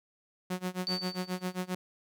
sawtooth tone with tremolo, 182.8 Hz, F#3, 21 cents flat, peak -26 dBFS, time 0.5-1.75 s, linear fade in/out 5 ms, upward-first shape sine, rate 7.5 Hz, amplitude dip 95%
sine tone with exponential decay, 4565 Hz, D8, 50 cents flat, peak -29 dBFS, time 0.87-1.7 s, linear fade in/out 0 ms, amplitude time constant 180 ms
effects none

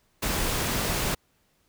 pink noise, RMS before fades -27 dBFS, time 0.22-1.15 s, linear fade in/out 10 ms, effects pink hiss -68 dBFS RMS until 1.68 s

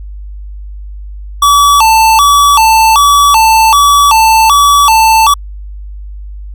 square tone with vibrato, 1008 Hz, B5, 35 cents sharp, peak -4 dBFS, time 1.42-5.34 s, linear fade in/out 5 ms, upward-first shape square, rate 1.3 Hz, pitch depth 220 cents each way, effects added 50 Hz sine -22 dBFS peak until 6.54 s

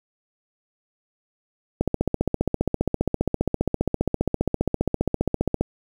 click train, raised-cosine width 2 ms, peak -7 dBFS, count 58, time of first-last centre 1.81-5.61 s, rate 15 Hz, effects 7-bit

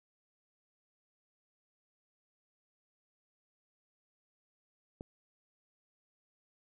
click, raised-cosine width 2 ms, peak -29 dBFS, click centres 5.009 s, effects none

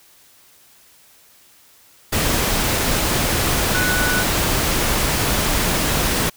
sine tone in noise, 1480 Hz, F#6, in tune, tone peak -20 dBFS, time 3.74-4.23 s, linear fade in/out 10 ms, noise pink, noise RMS -19 dBFS, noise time 2.12-6.3 s, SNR -4 dB, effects white hiss -51 dBFS RMS until 6.36 s

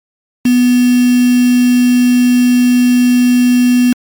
sine tone with quantisation, 246.9 Hz, B3, in tune, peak -6 dBFS, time 0.45-3.93 s, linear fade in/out 5 ms, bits 3, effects MP3 96 kbps

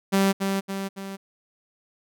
sawtooth tone with echo, 195 Hz, G3, 9 cents flat, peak -14 dBFS, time 0.12-0.33 s, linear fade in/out 20 ms, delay 280 ms, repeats 3, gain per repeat -5 dB, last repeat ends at 1.17 s, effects none

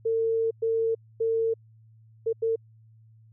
sine tone bursts at uneven times, 452.1 Hz, A4, 47 cents sharp, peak -22 dBFS, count 5, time 0.05-0.51 / 0.62-0.95 / 1.2-1.54 / 2.26-2.33 / 2.42-2.56 s, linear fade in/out 10 ms, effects added 111 Hz sine -52 dBFS peak until 3.32 s

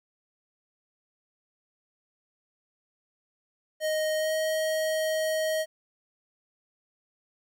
square tone with pitch glide, 622.3 to 629.9 Hz, D#5 to D#5, 0 to +21 cents, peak -26 dBFS, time 3.8-5.66 s, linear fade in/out 50 ms, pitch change +21 cents, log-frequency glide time 4.17-4.33 s, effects 11-bit

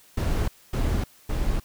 brown noise bursts, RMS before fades -24 dBFS, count 3, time 0.17-1.6 s, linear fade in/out 5 ms, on 310 ms, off 250 ms, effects white hiss -55 dBFS RMS until 1.64 s

